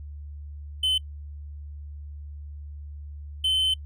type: tone pair in turn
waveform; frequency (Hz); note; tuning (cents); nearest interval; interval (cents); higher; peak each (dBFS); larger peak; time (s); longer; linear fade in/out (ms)
triangle; 3049 / 3064; G7 / G7; -49 / -40; unison; 9; second; -19; neither; 0.83-0.98 / 3.44-3.74; second; 5
effects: noise-tail reverb RT60 0.1 s tail -25 dB re dry + added 73 Hz sine -36 dBFS peak until 3.85 s